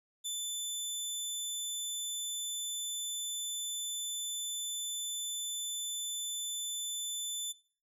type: tone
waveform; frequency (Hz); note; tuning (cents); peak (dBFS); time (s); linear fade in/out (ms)
20% pulse; 3520; A7; 0; -29; 0.24-7.53; 20
effects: noise-tail reverb RT60 0.4 s tail -19 dB re dry